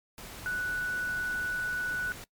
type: tone in noise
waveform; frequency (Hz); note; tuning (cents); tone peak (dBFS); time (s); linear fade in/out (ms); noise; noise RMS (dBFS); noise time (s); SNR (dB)
sine; 1480; F#6; 0; -29; 0.46-2.12; 0; pink; -44; 0.18-2.24; +12
effects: noise-tail reverb RT60 0.1 s tail -21 dB re dry + MP3 96 kbps